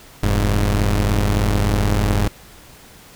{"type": "tone pair together", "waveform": "sawtooth", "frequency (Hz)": [43.38, 103], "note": ["F1", "G#2"], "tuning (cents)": [-11, -14], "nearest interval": "octave + minor third", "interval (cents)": 1497, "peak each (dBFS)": -14, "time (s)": [0.23, 2.28], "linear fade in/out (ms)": 0, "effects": ["pink hiss -44 dBFS RMS until 3.15 s"]}